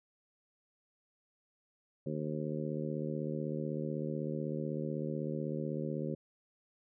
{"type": "harmonic tone", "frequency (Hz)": 76, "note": "D#2", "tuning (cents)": -40, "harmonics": [2, 3, 4, 5, 6, 7], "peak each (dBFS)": [-38, -40, -43, -42, -45, -43], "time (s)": [2.06, 6.15], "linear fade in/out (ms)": 5, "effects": []}